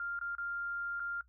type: tone with dropouts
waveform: sine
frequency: 1396.9 Hz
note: F6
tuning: in tune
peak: -35 dBFS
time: 0-1.21 s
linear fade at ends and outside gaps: 2 ms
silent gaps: 0.191-0.212 / 0.352-0.382 / 0.997-1.001 s
effects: noise-tail reverb RT60 0.1 s tail -18 dB re dry + added 60 Hz sine -63 dBFS peak until 1.28 s